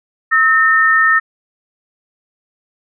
sine tone pair together, 1292.3 / 1818 Hz, E6 / A#6, -35 / -44 cents, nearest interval tritone, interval 591 cents, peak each -13 / -10 dBFS, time 0.31-1.2 s, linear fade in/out 20 ms, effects none

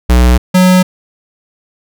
square tone pair in turn, 61.3 / 183.69 Hz, B1 / F#3, -12 / -12 cents, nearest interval octave + perfect fifth, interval 1900 cents, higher second, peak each -5 dBFS, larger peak neither, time 0.09-0.38 / 0.54-0.83 s, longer neither, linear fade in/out 10 ms, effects none

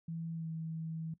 sine tone with pitch glide, 164.81 to 161.51 Hz, E3 to E3, 0 to -35 cents, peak -37 dBFS, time 0.08-1.14 s, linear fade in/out 5 ms, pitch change -35 cents, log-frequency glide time 0.33-0.48 s, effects noise-tail reverb RT60 0.1 s tail -17 dB re dry

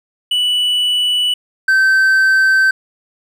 triangle tone pair in turn, 2960 / 1547.8 Hz, F#7 / G6, 0 / -22 cents, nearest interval major seventh, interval 1122 cents, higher first, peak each -11 / -7 dBFS, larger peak second, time 0.31-1.34 / 1.68-2.71 s, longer neither, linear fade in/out 5 ms, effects none

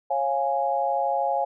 sine chord, Db major, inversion none, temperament equal with one note detuned, 547.4 / 698.5 / 830.6 Hz, Db5 / F5 / Ab5, -22 / 0 / 0 cents, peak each -27 / -26 / -25 dBFS, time 0.1-1.45 s, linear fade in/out 10 ms, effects none

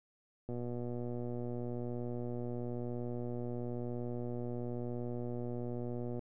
click train, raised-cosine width 2 ms, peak -28 dBFS, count 691, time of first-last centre 0.49-6.192 s, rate 121 Hz, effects none

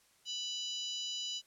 harmonic tone, 987.8 Hz, B5, in tune, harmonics 3 / 4 / 5 / 6 / 7, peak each -39 / -43 / -46 / -48 / -47 dBFS, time 0.25-1.42 s, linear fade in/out 50 ms, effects white hiss -68 dBFS RMS until 1.46 s + low-pass 11000 Hz 12 dB/octave

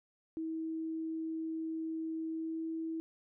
sine tone with pitch glide, 321.9 to 324.3 Hz, E4 to E4, -41 to -28 cents, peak -35 dBFS, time 0.37-3 s, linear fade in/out 0 ms, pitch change +13 cents, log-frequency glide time 2.27-2.67 s, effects none

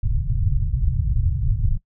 pink low-pass noise, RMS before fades -20 dBFS, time 0.03-1.78 s, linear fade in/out 10 ms, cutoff 140 Hz, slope 48 dB/octave, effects noise-tail reverb RT60 0.1 s tail -20 dB re dry

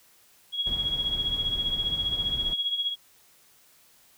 sine tone with tremolo, 3319 Hz, G#7, 2 cents flat, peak -22 dBFS, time 0.52-2.96 s, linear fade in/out 50 ms, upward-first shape triangle, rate 15 Hz, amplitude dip 75%
brown noise, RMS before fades -37 dBFS, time 0.66-2.54 s, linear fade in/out 10 ms
effects white hiss -59 dBFS RMS until 4.17 s

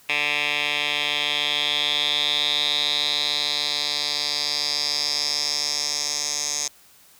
10% pulse tone with band-pass filter sweep, 146.83 Hz, D3, in tune, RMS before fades -24 dBFS, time 0.09-6.68 s, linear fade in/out 5 ms, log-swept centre 2700 to 6200 Hz, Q 5.8, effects white hiss -53 dBFS RMS until 7.19 s

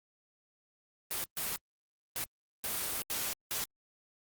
white noise bursts at uneven times, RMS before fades -35 dBFS, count 6, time 1.11-1.24 / 1.37-1.56 / 2.16-2.24 / 2.64-3.02 / 3.1-3.33 / 3.51-3.64 s, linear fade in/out 0 ms, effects Opus 24 kbps

